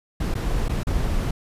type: noise with dropouts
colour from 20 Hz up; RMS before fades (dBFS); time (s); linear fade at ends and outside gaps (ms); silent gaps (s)
brown; -23; 0.2-1.31; 5; 0.342-0.351 / 0.684-0.693 / 0.834-0.869
effects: resampled to 32000 Hz